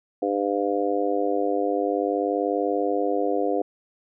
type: harmonic tone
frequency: 100.5 Hz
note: G2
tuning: 44 cents sharp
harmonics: 3 / 4 / 5 / 6 / 7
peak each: -27 / -27 / -26 / -33 / -28 dBFS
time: 0.22-3.62 s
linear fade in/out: 5 ms
effects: none